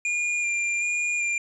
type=tone with vibrato; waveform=square; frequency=2408 Hz; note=D7; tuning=43 cents sharp; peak=-24 dBFS; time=0.05-1.38 s; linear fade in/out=2 ms; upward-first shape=square; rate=1.3 Hz; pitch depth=13 cents each way; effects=resampled to 22050 Hz